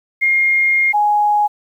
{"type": "tone pair in turn", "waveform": "sine", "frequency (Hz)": [2130, 833.2], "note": ["C7", "G#5"], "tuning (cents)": [30, 5], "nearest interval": "octave + major third", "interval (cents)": 1625, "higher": "first", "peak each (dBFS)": -11, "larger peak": "neither", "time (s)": [[0.21, 0.93], [0.93, 1.48]], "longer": "first", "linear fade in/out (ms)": 20, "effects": ["8-bit"]}